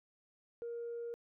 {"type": "tone", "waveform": "sine", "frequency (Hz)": 470, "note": "A#4", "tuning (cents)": 14, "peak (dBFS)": -38, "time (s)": [0.62, 1.14], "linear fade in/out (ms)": 0, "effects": ["tanh soft clip ceiling -36 dBFS"]}